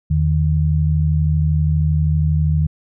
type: tone pair together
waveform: sine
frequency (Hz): 81.3 / 153.9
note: E2 / D#3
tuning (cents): -23 / -19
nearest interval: major seventh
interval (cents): 1104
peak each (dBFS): -16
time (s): 0.1-2.67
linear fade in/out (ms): 10
effects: none